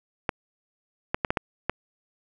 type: clicks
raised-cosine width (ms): 0.5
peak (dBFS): -8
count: 6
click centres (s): 0.292 / 1.145 / 1.248 / 1.305 / 1.372 / 1.696
effects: none